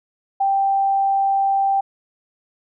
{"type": "tone", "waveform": "sine", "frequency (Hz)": 785, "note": "G5", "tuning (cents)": 2, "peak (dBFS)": -15, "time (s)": [0.4, 1.81], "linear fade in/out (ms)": 10, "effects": []}